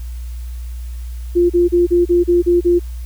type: tone bursts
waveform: sine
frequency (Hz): 349.2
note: F4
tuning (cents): 0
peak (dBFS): -9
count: 8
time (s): 1.35-2.795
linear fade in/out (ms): 20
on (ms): 150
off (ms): 35
effects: added 60 Hz sine -24 dBFS peak until 3.05 s + white hiss -47 dBFS RMS until 3.05 s